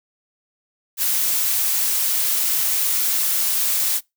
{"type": "noise", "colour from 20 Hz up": "blue", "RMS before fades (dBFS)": -20, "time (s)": [0.97, 4.01], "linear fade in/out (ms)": 50, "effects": ["noise-tail reverb RT60 0.2 s tail -25 dB re dry"]}